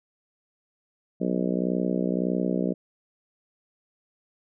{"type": "harmonic tone", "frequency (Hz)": 61.74, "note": "B1", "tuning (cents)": 0, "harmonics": [3, 4, 5, 6, 7, 8, 9, 10], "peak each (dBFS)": [-27, -29, -31, -33, -34, -35, -36, -37], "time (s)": [1.2, 2.74], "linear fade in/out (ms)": 20, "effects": []}